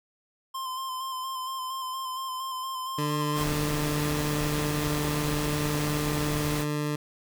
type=tone with vibrato; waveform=square; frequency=1043 Hz; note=C6; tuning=6 cents flat; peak=-32 dBFS; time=0.54-3.44 s; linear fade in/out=10 ms; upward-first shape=square; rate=4.3 Hz; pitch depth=23 cents each way
type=tone; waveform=20% pulse; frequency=148.8 Hz; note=D3; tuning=23 cents sharp; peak=-22 dBFS; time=2.98-6.96 s; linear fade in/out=5 ms
type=noise; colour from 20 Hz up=pink; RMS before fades=-33 dBFS; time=3.34-6.66 s; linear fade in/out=50 ms
effects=none